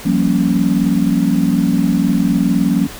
sine chord, G half-diminished seventh, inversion third, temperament equal with one note detuned, 174.61 / 194.08 / 233.1 / 277.2 Hz, F3 / G3 / Bb3 / Db4, 0 / -17 / 0 / 0 cents, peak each -17 dBFS, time 0.05-2.87 s, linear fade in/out 10 ms, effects pink hiss -32 dBFS RMS until 2.99 s

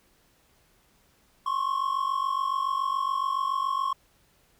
triangle tone pair together, 1058 / 1105.1 Hz, C6 / C#6, +19 / -6 cents, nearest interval minor second, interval 75 cents, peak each -26 dBFS, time 1.46-3.93 s, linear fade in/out 5 ms, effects pink hiss -64 dBFS RMS until 4.59 s

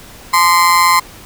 35% pulse tone with amplitude modulation, 1037 Hz, C6, 16 cents flat, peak -3 dBFS, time 0.33-1 s, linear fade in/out 10 ms, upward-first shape sine, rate 175 Hz, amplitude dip 70%, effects pink hiss -37 dBFS RMS until 1.25 s

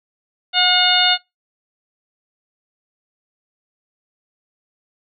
harmonic tone with a mistuned harmonic, 720 Hz, F#5, 47 cents flat, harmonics 1 / 2 / 3 / 4 / 5 / 6, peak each -20 / -20 / -23 / -17 / -17 / -21 dBFS, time 0.53-1.18 s, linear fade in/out 50 ms, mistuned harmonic 1, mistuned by +17 cents, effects noise-tail reverb RT60 0.2 s tail -23 dB re dry

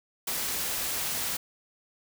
white noise, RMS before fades -31 dBFS, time 0.27-1.37 s, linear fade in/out 5 ms, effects none

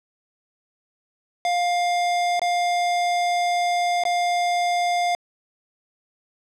square tone with dropouts, 704 Hz, F5, 14 cents sharp, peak -20 dBFS, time 1.45-5.15 s, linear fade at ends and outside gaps 1 ms, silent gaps 2.395-2.417 / 4.037-4.052 s, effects low-pass 7000 Hz 12 dB/octave

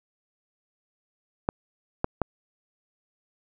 clicks, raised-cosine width 1 ms, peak -9 dBFS, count 3, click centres 1.489 / 2.044 / 2.217 s, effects none

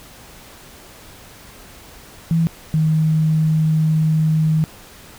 sine tone pair in turn, 164.81 / 157.05 Hz, E3 / D#3, 0 / +16 cents, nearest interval minor second, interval 84 cents, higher first, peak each -13 dBFS, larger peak neither, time 2.31-2.47 / 2.74-4.64 s, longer second, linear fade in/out 0 ms, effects pink hiss -42 dBFS RMS until 5.18 s

